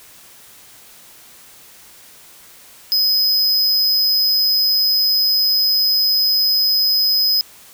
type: tone with amplitude modulation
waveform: square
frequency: 5050 Hz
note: D#8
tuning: 25 cents sharp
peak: -12 dBFS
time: 2.92-7.41 s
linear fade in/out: 0 ms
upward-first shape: sine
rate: 263 Hz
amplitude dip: 35%
effects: white hiss -44 dBFS RMS until 7.73 s